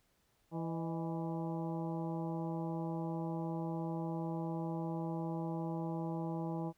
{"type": "harmonic tone with a mistuned harmonic", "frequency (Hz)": 165.2, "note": "E3", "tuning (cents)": 4, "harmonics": [1, 2, 3, 4, 5, 6, 7], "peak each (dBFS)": [-38, -41, -47, -48, -46, -51, -60], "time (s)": [0.51, 6.73], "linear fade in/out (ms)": 50, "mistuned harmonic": 4, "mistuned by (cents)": -85, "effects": ["pink hiss -75 dBFS RMS until 6.77 s"]}